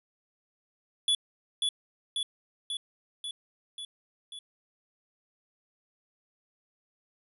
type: tone with echo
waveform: square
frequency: 3424 Hz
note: A7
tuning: 48 cents flat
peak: -23 dBFS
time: 1.08-1.15 s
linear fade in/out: 2 ms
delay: 540 ms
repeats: 6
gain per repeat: -3 dB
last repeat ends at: 4.39 s
effects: resampled to 32000 Hz